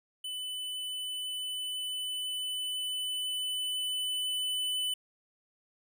square tone with level ramp, 3002 Hz, F#7, 24 cents sharp, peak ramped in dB -36 to -30 dBFS, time 0.24-4.94 s, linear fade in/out 5 ms, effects none

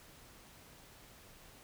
silence, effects pink hiss -58 dBFS RMS until 1.63 s

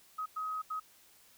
sine tone bursts at uneven times, 1265 Hz, D#6, 28 cents sharp, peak -34 dBFS, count 3, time 0.18-0.26 / 0.36-0.62 / 0.7-0.8 s, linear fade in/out 10 ms, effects white hiss -62 dBFS RMS until 1.37 s

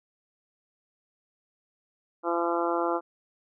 harmonic tone, 170.5 Hz, F3, 41 cents flat, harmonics 2 / 3 / 4 / 5 / 6 / 7 / 8, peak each -29 / -31 / -32 / -33 / -34 / -34 / -35 dBFS, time 2.23-3.01 s, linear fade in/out 50 ms, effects none

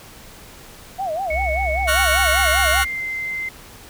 sine tone with vibrato, 698 Hz, F5, 1 cent flat, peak -21 dBFS, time 0.98-2.83 s, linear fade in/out 20 ms, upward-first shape sine, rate 5.1 Hz, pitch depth 220 cents each way
sine tone with pitch glide, 2213 to 2077 Hz, C#7 to C7, -3 to -13 cents, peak -23 dBFS, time 1.3-3.49 s, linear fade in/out 5 ms, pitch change -110 cents, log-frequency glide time 2.14-3.02 s
sine tone, 65.41 Hz, C2, in tune, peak -23 dBFS, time 1.3-2.87 s, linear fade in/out 50 ms
sawtooth chord, Gb major seventh, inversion second, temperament just, 1110 / 1387.5 / 1480 / 1850 Hz, Db6 / F6 / Gb6 / Bb6, +2 / -12 / 0 / -14 cents, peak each -20 / -19 / -16 / -21 dBFS, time 1.87-2.85 s, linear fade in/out 20 ms
effects pink hiss -42 dBFS RMS until 3.89 s

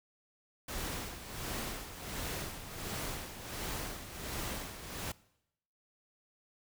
pink noise with tremolo, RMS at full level -38 dBFS, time 0.68-5.12 s, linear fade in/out 5 ms, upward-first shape sine, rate 1.4 Hz, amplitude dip 65%, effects noise-tail reverb RT60 0.8 s tail -21 dB re dry

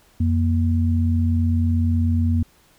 sine tone pair together, 88.4 / 236 Hz, F2 / A#3, +22 / +22 cents, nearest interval octave + perfect fourth, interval 1700 cents, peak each -17 / -22 dBFS, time 0.2-2.43 s, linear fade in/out 5 ms, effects pink hiss -56 dBFS RMS until 2.78 s

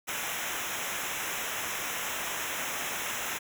pink noise with comb filter, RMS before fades -34 dBFS, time 0.07-3.39 s, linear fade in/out 20 ms, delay 0.22 ms, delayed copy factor -0.95, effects none

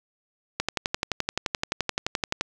click train, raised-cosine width 0.2 ms, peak -7 dBFS, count 22, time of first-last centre 0.6-2.41 s, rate 11.6 Hz, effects none

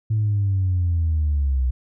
sine linear sweep, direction down, 110 to 61.74 Hz, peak -16 dBFS, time 0.1-1.71 s, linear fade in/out 10 ms, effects tanh soft clip ceiling -14 dBFS

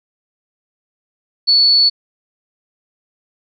sine tone, 4435 Hz, C#8, in tune, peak -8 dBFS, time 1.47-1.9 s, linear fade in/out 20 ms, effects none

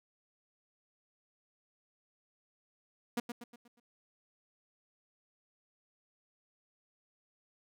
sawtooth tone with echo, 238.8 Hz, A#3, 42 cents sharp, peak -27 dBFS, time 3.17-3.2 s, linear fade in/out 5 ms, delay 120 ms, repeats 5, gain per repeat -7 dB, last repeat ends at 3.8 s, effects none

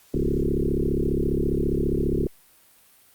sine tone with frequency modulation, 198.9 Hz, G3, 25 cents sharp, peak -20 dBFS, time 0.14-2.27 s, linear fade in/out 2 ms, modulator 34.8 Hz, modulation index 6.1, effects white hiss -56 dBFS RMS until 3.14 s + Opus 48 kbps

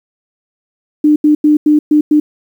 sine tone bursts at uneven times, 300.3 Hz, D4, 39 cents sharp, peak -5 dBFS, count 6, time 1.04-1.16 / 1.24-1.35 / 1.44-1.57 / 1.66-1.79 / 1.91-2.01 / 2.11-2.2 s, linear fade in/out 5 ms, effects 7-bit

